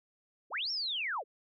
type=linear two-way sweep; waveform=sine; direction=up then down; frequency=253.8 to 5588 to 354.6 Hz; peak=-32 dBFS; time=0.5-1.24 s; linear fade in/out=50 ms; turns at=0.71 s; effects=none